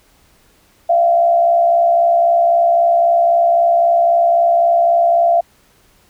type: tone with frequency modulation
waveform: sine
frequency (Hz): 685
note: F5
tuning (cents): -34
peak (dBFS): -9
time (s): 0.89-5.41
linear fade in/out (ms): 10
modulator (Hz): 63.8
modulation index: 0.52
effects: pink hiss -53 dBFS RMS until 6.09 s